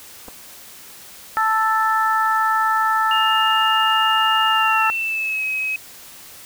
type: clicks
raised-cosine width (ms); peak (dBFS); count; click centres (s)
1; -23; 2; 0.282 / 0.286
type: harmonic tone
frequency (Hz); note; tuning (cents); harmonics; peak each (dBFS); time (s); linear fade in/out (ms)
440; A4; 0; 2 / 3 / 4; -20 / -18 / -23; 1.37-4.9; 0
type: tone with pitch glide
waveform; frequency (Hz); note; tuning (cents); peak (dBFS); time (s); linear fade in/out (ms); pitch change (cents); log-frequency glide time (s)
sine; 2827 to 2548; F7 to D#7; +20 to +41; -20; 3.11-5.76; 2; -179; 4.49-5.44
effects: white hiss -41 dBFS RMS until 6.45 s